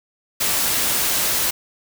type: noise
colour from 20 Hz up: white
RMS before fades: -20 dBFS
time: 0.4-1.51 s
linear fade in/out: 10 ms
effects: none